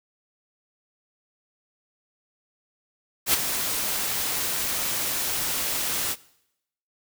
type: noise with ADSR envelope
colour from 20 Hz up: white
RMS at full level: -18 dBFS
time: 3.26-6.16 s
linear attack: 73 ms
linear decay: 21 ms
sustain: -9 dB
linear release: 44 ms
effects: noise-tail reverb RT60 0.8 s tail -21 dB re dry